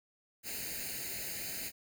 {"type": "noise with comb filter", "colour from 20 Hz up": "white", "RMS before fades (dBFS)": -40, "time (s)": [0.43, 1.72], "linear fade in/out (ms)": 50, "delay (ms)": 0.44, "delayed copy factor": 0.85, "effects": []}